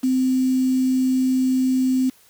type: tone with quantisation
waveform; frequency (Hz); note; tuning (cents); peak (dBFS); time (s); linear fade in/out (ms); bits
sine; 258.8; C4; -19; -16; 0.03-2.1; 10; 6
effects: white hiss -54 dBFS RMS until 2.29 s